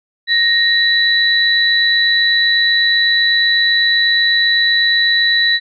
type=tone pair together; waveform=sine; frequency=1864.7 / 3954 Hz; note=A#6 / B7; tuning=0 / +1 cents; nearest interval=octave + minor second; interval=1301 cents; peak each=-13 dBFS; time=0.27-5.6 s; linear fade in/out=50 ms; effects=none